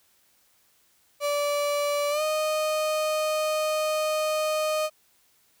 35% pulse tone with pitch glide, 580 to 618 Hz, D5 to D#5, -22 to -12 cents, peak -22 dBFS, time 1.2-4.9 s, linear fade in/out 50 ms, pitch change +110 cents, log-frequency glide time 2.1-2.22 s, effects white hiss -64 dBFS RMS until 5.6 s

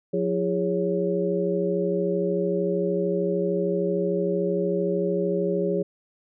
sine tone cluster, 178.8 / 336.2 / 409.4 / 554 Hz, F3 / E4 / G#4 / C#5, +41 / +34 / -25 / -1 cents, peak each -27 / -30 / -25 / -28 dBFS, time 0.13-5.83 s, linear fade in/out 10 ms, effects none

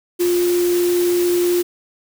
sine tone in noise, 352.2 Hz, F4, 15 cents sharp, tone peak -14 dBFS, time 0.19-1.63 s, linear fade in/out 20 ms, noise white, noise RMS -28 dBFS, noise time 0.19-1.63 s, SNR +11 dB, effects none

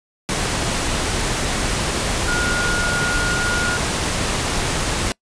sine tone in noise, 1431 Hz, F6, 42 cents sharp, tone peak -20 dBFS, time 2.28-3.77 s, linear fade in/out 0 ms, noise pink, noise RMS -21 dBFS, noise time 0.29-5.12 s, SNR -2 dB, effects noise-tail reverb RT60 0.1 s tail -25 dB re dry + resampled to 22050 Hz

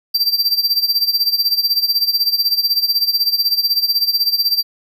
square tone with tremolo, 4699 Hz, D8, in tune, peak -11 dBFS, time 0.14-4.63 s, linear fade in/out 10 ms, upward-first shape sine, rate 16 Hz, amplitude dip 80%, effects none

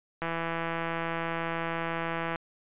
click train, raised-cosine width 0.5 ms, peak -17 dBFS, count 356, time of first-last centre 0.22-2.359 s, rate 166 Hz, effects resampled to 8000 Hz

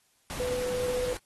sine tone in noise, 498.4 Hz, B4, 16 cents sharp, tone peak -28 dBFS, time 0.4-1.13 s, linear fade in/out 0 ms, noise pink, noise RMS -38 dBFS, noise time 0.3-1.17 s, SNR +7 dB, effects white hiss -68 dBFS RMS until 1.25 s + AAC 32 kbps

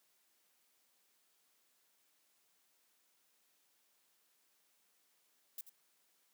violet noise with echo, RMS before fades -44 dBFS, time 5.58-5.61 s, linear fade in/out 2 ms, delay 85 ms, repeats 1, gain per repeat -12 dB, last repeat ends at 5.695 s, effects white hiss -75 dBFS RMS until 6.33 s + high-pass 200 Hz 12 dB/octave

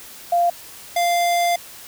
sine / square tone pair in turn, 695 / 695 Hz, F5 / F5, -9 / -9 cents, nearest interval unison, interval 0 cents, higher neither, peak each -14 / -17 dBFS, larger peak first, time 0.32-0.5 / 0.96-1.56 s, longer second, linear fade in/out 5 ms, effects white hiss -40 dBFS RMS until 1.87 s

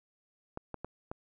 clicks, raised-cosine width 1 ms, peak -24 dBFS, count 4, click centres 0.574 / 0.743 / 0.846 / 1.115 s, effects none

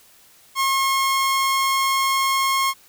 sawtooth tone, 1079 Hz, C#6, 47 cents flat, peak -14 dBFS, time 0.55-2.74 s, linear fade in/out 50 ms, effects white hiss -52 dBFS RMS until 2.88 s

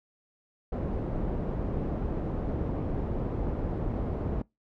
pink low-pass noise, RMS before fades -31 dBFS, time 0.72-4.42 s, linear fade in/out 5 ms, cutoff 530 Hz, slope 12 dB/octave, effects noise-tail reverb RT60 0.2 s tail -24 dB re dry

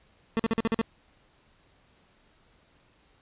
30% pulse tone bursts, 225.3 Hz, A3, 41 cents sharp, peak -20 dBFS, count 7, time 0.37-0.814 s, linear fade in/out 0 ms, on 24 ms, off 46 ms, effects pink hiss -63 dBFS RMS until 3.21 s + resampled to 8000 Hz

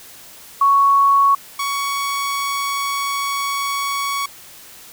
sine / sawtooth tone pair in turn, 1112 / 1119.1 Hz, C#6 / C#6, +5 / +16 cents, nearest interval unison, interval 11 cents, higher second, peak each -10 / -16 dBFS, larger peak first, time 0.61-1.35 / 1.59-4.26 s, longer second, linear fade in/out 5 ms, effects white hiss -41 dBFS RMS until 4.92 s

